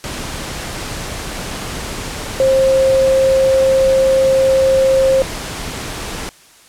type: tone in noise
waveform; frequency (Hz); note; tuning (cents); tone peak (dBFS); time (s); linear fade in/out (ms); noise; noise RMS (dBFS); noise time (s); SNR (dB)
sine; 531; C5; +25; -9; 2.4-5.22; 0; pink; -25; 0.04-6.29; +13
effects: white hiss -45 dBFS RMS until 6.68 s + low-pass 10000 Hz 12 dB/octave